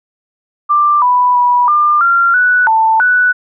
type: tone with pitch steps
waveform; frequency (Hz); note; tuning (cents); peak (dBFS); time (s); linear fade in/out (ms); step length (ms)
sine; 1183 / 989 / 977 / 1198 / 1381 / 1480 / 888 / 1483; D6 / B5 / B5 / D6 / F6 / F#6 / A5 / F#6; +12 / +2 / -19 / +34 / -20 / 0 / +16 / +4; -7; 0.69-3.33; 20; 330
effects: none